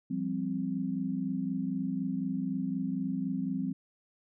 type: chord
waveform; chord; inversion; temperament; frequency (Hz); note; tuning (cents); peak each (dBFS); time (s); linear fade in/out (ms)
sine; F suspended second; none; equal with one note detuned; 172.01 / 196 / 261.6; F3 / G3 / C4; -26 / 0 / 0; -36 / -34 / -33; 0.1-3.73; 10
effects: none